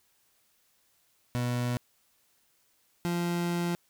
30% pulse tone pair in turn, 122.4 / 173.1 Hz, B2 / F3, -15 / -15 cents, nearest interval tritone, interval 600 cents, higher second, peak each -25 dBFS, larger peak neither, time 1.35-1.77 / 3.05-3.75 s, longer second, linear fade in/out 0 ms, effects white hiss -69 dBFS RMS until 3.89 s

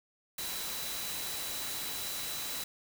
sine tone in noise, 3951 Hz, B7, in tune, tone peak -43 dBFS, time 0.38-2.64 s, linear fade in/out 5 ms, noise white, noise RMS -38 dBFS, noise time 0.38-2.64 s, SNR -8 dB, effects none

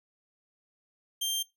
sawtooth tone, 3170 Hz, G7, 19 cents sharp, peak -25 dBFS, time 1.21-1.43 s, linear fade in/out 10 ms, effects noise-tail reverb RT60 0.2 s tail -21 dB re dry

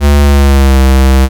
square tone with pitch glide, 71.8 to 66.22 Hz, D2 to C2, -39 to +21 cents, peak -4 dBFS, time 0-1.29 s, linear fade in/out 50 ms, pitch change -140 cents, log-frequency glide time 0.21-0.79 s, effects none

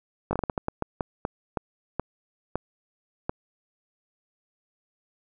slowing click train, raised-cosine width 1 ms, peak -12 dBFS, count 15, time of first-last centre 0.31-3.295 s, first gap 20 ms, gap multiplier 1.32, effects none

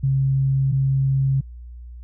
sine tone pair in turn, 135.3 / 135.3 Hz, C#3 / C#3, -42 / -42 cents, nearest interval unison, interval 0 cents, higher neither, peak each -16 dBFS, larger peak neither, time 0.03-0.72 / 0.72-1.41 s, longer neither, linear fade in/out 10 ms, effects added 60 Hz sine -35 dBFS peak until 2.03 s

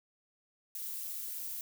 violet noise with amplitude modulation, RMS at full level -37 dBFS, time 0.75-1.61 s, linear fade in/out 2 ms, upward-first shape sine, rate 223 Hz, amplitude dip 70%, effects none

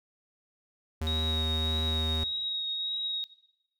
square tone, 79 Hz, D#2, 27 cents sharp, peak -30 dBFS, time 1.01-2.24 s, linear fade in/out 5 ms
sine tone with vibrato, 3783 Hz, A#7, 25 cents sharp, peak -30 dBFS, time 1.07-3.24 s, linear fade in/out 0 ms, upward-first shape triangle, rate 1.7 Hz, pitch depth 18 cents each way
effects noise-tail reverb RT60 0.9 s tail -20 dB re dry

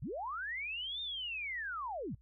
sine linear two-way sweep, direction up then down, 89 to 3670 to 89 Hz, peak -37 dBFS, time 0.02-2.15 s, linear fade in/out 5 ms, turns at 1.01 s, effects noise-tail reverb RT60 0.1 s tail -24 dB re dry + added 59 Hz sine -60 dBFS peak until 2.21 s

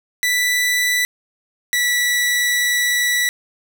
sawtooth tone pair in turn, 1975.5 / 1953.9 Hz, B6 / B6, 0 / -19 cents, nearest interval unison, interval 19 cents, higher first, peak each -12 dBFS, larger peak neither, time 0.23-1.05 / 1.73-3.29 s, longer second, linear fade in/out 0 ms, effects 9-bit

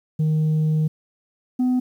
sine tone pair in turn, 155.56 / 251.9 Hz, D#3 / B3, 0 / +34 cents, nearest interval minor sixth, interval 834 cents, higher second, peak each -14 dBFS, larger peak neither, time 0.19-0.88 / 1.59-1.8 s, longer first, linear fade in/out 10 ms, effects tanh soft clip ceiling -16 dBFS + 9-bit

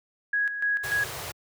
sine tone with tremolo, 1661.2 Hz, G#6, in tune, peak -22 dBFS, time 0.33-1.04 s, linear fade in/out 5 ms, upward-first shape square, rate 3.4 Hz, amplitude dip 60%
pink band-stop noise, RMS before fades -35 dBFS, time 0.83-1.32 s, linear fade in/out 10 ms, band 160 to 340 Hz, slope 48 dB/octave
effects high-pass 100 Hz 12 dB/octave

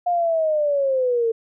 sine linear sweep, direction down, 714 to 447.4 Hz, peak -17 dBFS, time 0.06-1.32 s, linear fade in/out 10 ms, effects none

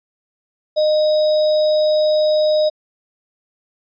sine tone with sample-and-hold, 613 Hz, D#5, 26 cents flat, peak -12 dBFS, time 0.76-2.7 s, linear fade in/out 20 ms, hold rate 4410 Hz, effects resampled to 16000 Hz

